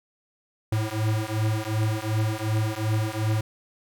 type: beating tone pair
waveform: square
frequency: 107.5 / 110.2 Hz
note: A2 / A2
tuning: -40 / +3 cents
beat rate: 2.7 Hz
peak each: -27 dBFS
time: 0.72-3.41 s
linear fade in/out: 5 ms
effects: none